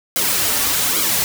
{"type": "noise with flanger", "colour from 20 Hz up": "white", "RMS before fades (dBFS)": -18, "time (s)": [0.16, 1.24], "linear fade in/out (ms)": 0, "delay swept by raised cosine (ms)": [1.1, 6], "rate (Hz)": 1.2, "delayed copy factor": -1, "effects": []}